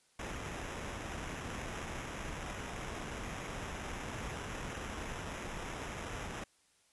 pink noise with sample-and-hold, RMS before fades -42 dBFS, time 0.19-6.44 s, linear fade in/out 5 ms, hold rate 4410 Hz, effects white hiss -70 dBFS RMS until 6.92 s + resampled to 24000 Hz

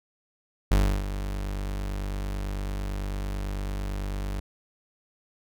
40% pulse tone with ADSR envelope, 49 Hz, G1, in tune, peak -16 dBFS, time 0.71-4.4 s, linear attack 6 ms, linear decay 310 ms, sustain -12 dB, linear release 4 ms, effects none

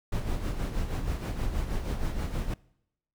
brown noise with tremolo, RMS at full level -28 dBFS, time 0.12-2.54 s, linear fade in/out 5 ms, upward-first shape sine, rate 6.3 Hz, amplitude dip 55%, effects noise-tail reverb RT60 0.8 s tail -23 dB re dry

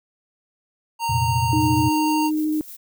square tone, 925 Hz, A#5, 14 cents flat, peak -22 dBFS, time 0.99-2.31 s, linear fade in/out 50 ms
sine chord, F suspended fourth, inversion none, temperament equal, 87.31 / 116.54 / 130.81 Hz, F2 / Bb2 / C3, 0 / 0 / 0 cents, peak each -26 / -22 / -26 dBFS, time 1.09-1.9 s, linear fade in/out 10 ms
sine tone with vibrato, 307.9 Hz, D#4, 18 cents flat, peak -19 dBFS, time 1.53-2.61 s, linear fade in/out 0 ms, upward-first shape triangle, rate 13 Hz, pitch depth 10 cents each way
violet noise with tremolo, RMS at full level -38 dBFS, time 1.6-2.77 s, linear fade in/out 10 ms, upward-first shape square, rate 6.5 Hz, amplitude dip 40%
effects none

